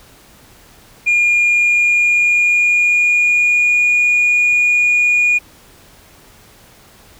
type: tone with pitch glide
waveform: sine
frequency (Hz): 2420 to 2441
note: D#7 to D#7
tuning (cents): -49 to -34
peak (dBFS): -8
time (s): 1.06-5.39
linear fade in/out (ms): 20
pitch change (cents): +15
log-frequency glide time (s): 1.48-3.89
effects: tanh soft clip ceiling -8 dBFS + pink hiss -45 dBFS RMS until 7.19 s